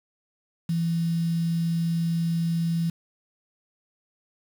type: tone with quantisation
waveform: sine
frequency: 167.2 Hz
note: E3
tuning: 25 cents sharp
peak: -22 dBFS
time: 0.69-2.9 s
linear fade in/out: 5 ms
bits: 7
effects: none